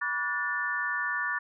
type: tone cluster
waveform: sine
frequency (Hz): 977 / 1151 / 1456 / 1770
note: B5 / D6 / F#6 / A6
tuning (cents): -19 / -35 / -28 / +10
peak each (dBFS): -39 / -35 / -33 / -30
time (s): 0.01-1.39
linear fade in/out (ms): 10
effects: none